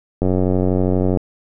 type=click train; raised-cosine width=2 ms; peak=-5 dBFS; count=89; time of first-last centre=0.22-1.172 s; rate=92.4 Hz; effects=none